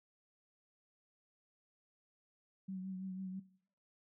sine tone with vibrato, 188.2 Hz, F#3, 30 cents sharp, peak -40 dBFS, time 2.68-3.4 s, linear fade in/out 10 ms, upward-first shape triangle, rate 6.1 Hz, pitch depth 37 cents each way, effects noise-tail reverb RT60 0.6 s tail -19 dB re dry

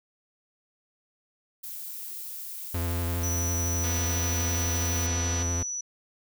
violet noise, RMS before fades -38 dBFS, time 1.63-5.07 s, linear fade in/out 10 ms
45% pulse tone with vibrato, 85.9 Hz, F2, 28 cents flat, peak -27 dBFS, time 2.74-5.63 s, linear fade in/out 5 ms, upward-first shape triangle, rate 12 Hz, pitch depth 46 cents each way
sine tone, 5920 Hz, F#8, in tune, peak -30 dBFS, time 3.23-5.81 s, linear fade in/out 5 ms
click train, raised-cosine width 0.2 ms, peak -21 dBFS, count 388, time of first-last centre 3.84-5.426 s, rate 244 Hz
effects none

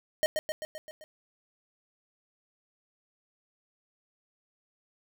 square tone with echo, 620 Hz, D#5, 6 cents flat, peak -23 dBFS, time 0.23-0.26 s, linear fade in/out 0 ms, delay 130 ms, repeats 6, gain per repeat -4 dB, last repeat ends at 1.04 s, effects none

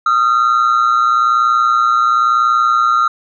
triangle ring-modulated tone, 1300 Hz, E6, 24 cents flat, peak -4 dBFS, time 0.06-3.08 s, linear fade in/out 5 ms, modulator 60.5 Hz, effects tanh soft clip ceiling -3 dBFS + resampled to 16000 Hz

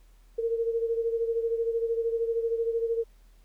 sine beating tone pair, 457.4 / 470.4 Hz, A#4 / A#4, -33 / +16 cents, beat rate 13 Hz, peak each -26 / -32 dBFS, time 0.38-3.04 s, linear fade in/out 10 ms, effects added 40 Hz sine -53 dBFS peak until 3.44 s + pink hiss -67 dBFS RMS until 3.44 s

